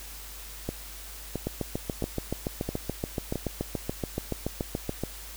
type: two click trains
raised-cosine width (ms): 2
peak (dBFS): -15 / -16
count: 26 / 5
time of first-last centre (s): 1.47-5.036 / 0.69-3.357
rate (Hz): 7.01 / 1.5
effects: added 50 Hz sine -44 dBFS peak until 5.36 s + white hiss -44 dBFS RMS until 5.36 s